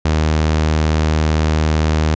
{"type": "tone", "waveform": "sawtooth", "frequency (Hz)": 77.78, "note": "D#2", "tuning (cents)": 0, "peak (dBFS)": -9, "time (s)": [0.05, 2.15], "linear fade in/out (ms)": 5, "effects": ["resampled to 16000 Hz"]}